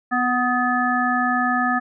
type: harmonic tone with a mistuned harmonic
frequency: 247.3 Hz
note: B3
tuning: 3 cents sharp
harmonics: 1 / 3 / 5 / 7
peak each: -23 / -23 / -23 / -23 dBFS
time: 0.11-1.8 s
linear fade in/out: 20 ms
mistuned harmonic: 5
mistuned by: +25 cents
effects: none